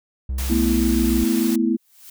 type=tone with pitch glide; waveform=triangle; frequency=65.41 to 61.38 Hz; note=C2 to B1; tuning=0 to -10 cents; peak=-20 dBFS; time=0.29-1.24 s; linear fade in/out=5 ms; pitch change=-110 cents; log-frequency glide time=0.54-0.98 s
type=noise; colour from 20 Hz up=white; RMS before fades=-31 dBFS; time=0.38-1.56 s; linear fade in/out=5 ms
type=chord; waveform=sine; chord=A suspended second; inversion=none; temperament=equal; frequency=220 / 246.9 / 329.6 Hz; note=A3 / B3 / E4; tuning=0 / 0 / 0 cents; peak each=-21 dBFS; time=0.49-1.77 s; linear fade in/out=20 ms
type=noise with exponential growth; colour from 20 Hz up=blue; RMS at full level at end=-39 dBFS; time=1.67-2.1 s; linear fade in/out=5 ms; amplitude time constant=92 ms
effects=none